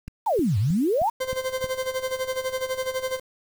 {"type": "click train", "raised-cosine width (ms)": 5, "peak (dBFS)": -23, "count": 6, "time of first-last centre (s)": [0.08, 1.643], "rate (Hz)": 3.2}
{"type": "exponential two-way sweep", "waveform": "sine", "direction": "down then up", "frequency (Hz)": [982, 92.5, 982], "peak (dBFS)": -19, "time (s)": [0.26, 1.1], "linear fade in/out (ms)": 10, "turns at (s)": 0.58}
{"type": "tone with tremolo", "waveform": "40% pulse", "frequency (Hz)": 519, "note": "C5", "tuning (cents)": -14, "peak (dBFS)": -22, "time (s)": [1.2, 3.2], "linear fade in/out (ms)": 10, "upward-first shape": "sine", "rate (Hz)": 12, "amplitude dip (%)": 80}
{"effects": ["7-bit"]}